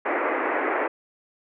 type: band-pass noise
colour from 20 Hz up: pink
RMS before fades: -25 dBFS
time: 0.05-0.88 s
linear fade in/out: 10 ms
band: 300 to 2200 Hz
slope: 48 dB/octave
effects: none